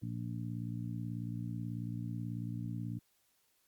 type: harmonic tone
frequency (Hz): 58.3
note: A#1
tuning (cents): +1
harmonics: 2 / 3 / 4 / 5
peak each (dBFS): -39 / -43 / -45 / -47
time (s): 0.02-2.99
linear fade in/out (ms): 10
effects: white hiss -74 dBFS RMS until 3.67 s + Opus 48 kbps